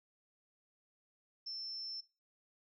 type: tone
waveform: sine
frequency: 5340 Hz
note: E8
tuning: 22 cents sharp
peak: -40 dBFS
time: 1.46-2.01 s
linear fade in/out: 10 ms
effects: noise-tail reverb RT60 0.3 s tail -23 dB re dry